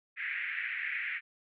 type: band-pass noise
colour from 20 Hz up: white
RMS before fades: -36 dBFS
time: 0.16-1.21 s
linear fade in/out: 50 ms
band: 1700 to 2300 Hz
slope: 48 dB/octave
effects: none